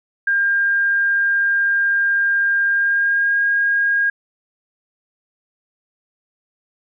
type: tone with pitch glide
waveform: sine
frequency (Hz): 1604 to 1627.3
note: G6 to G#6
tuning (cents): +39 to -36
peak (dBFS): -14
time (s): 0.27-4.1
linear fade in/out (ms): 5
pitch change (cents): +25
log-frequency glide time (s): 2.69-3.41
effects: none